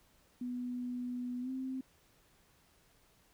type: tone with pitch glide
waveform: sine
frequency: 246.9 to 261.4 Hz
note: B3 to C4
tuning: 0 to -1 cents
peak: -36 dBFS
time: 0.41-1.81 s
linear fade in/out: 5 ms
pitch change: +99 cents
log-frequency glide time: 1.41-1.5 s
effects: pink hiss -68 dBFS RMS until 3.33 s